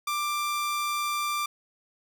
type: tone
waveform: sawtooth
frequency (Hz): 1182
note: D6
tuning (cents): +11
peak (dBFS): -23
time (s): 0.07-1.46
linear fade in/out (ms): 5
effects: none